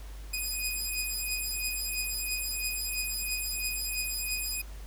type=beating tone pair; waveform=10% pulse; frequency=2489 / 2492 Hz; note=D#7 / D#7; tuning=0 / +2 cents; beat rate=3 Hz; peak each=-25 dBFS; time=0.33-4.62 s; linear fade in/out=10 ms; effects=added 50 Hz sine -40 dBFS peak until 4.86 s + pink hiss -53 dBFS RMS until 4.86 s